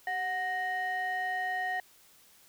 triangle ring-modulated tone, 564 Hz, C#5, 30 cents sharp, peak -25 dBFS, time 0.07-1.8 s, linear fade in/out 2 ms, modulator 1300 Hz, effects white hiss -60 dBFS RMS until 2.48 s

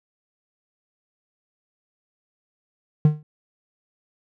triangle tone with exponential decay, 151.6 Hz, D#3, 45 cents flat, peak -7 dBFS, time 3.05-3.23 s, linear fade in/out 2 ms, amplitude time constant 38 ms, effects none

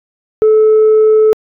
sine tone, 433.9 Hz, A4, 24 cents flat, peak -3 dBFS, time 0.42-1.33 s, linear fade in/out 0 ms, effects tanh soft clip ceiling -3 dBFS

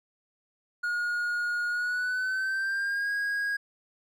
triangle tone with pitch glide, 1437 to 1641.2 Hz, F6 to G#6, +49 to -21 cents, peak -25 dBFS, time 0.83-3.57 s, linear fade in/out 10 ms, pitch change +230 cents, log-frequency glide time 1.69-3.11 s, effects none

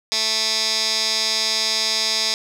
15% pulse tone with band-pass filter, 220 Hz, A3, in tune, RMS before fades -21 dBFS, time 0.12-2.34 s, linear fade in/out 0 ms, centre 4900 Hz, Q 3.3, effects none

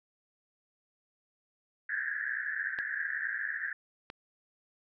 pink band-pass noise, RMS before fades -35 dBFS, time 1.89-3.73 s, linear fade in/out 5 ms, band 1600 to 1800 Hz, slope 96 dB/octave
clicks, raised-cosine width 0.3 ms, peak -25 dBFS, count 2, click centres 2.788 / 4.101 s
effects none

